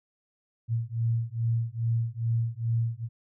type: beating tone pair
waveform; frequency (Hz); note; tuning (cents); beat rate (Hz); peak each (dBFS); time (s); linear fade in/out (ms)
sine; 114.2 / 116.6; A#2 / A#2; -35 / +1; 2.4; -28; 0.68-3.09; 50
effects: none